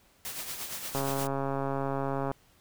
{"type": "noise with tremolo", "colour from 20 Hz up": "white", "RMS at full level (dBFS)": -36, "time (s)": [0.25, 1.27], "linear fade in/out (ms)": 0, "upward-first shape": "sine", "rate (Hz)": 8.6, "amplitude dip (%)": 50}
{"type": "click train", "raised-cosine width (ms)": 1, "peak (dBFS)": -18, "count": 188, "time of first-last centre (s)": [0.95, 2.315], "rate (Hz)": 137}
{"effects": ["pink hiss -63 dBFS RMS until 2.6 s"]}